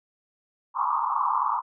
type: band-pass noise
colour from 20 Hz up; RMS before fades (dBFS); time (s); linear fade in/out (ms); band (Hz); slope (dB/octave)
white; -25; 0.74-1.62; 50; 860 to 1200; 96
effects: none